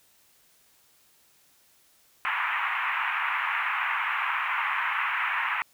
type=band-pass noise; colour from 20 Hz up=pink; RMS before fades=-28 dBFS; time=2.25-5.62 s; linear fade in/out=0 ms; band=920 to 2600 Hz; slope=48 dB/octave; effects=white hiss -62 dBFS RMS until 5.73 s